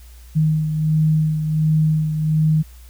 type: beating tone pair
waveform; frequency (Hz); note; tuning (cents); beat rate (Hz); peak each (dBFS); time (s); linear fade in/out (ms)
sine; 155.56 / 156.96; D#3 / D#3; 0 / +15; 1.4; -15 / -24; 0.35-2.63; 20
effects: added 60 Hz sine -39 dBFS peak until 2.89 s + white hiss -51 dBFS RMS until 2.89 s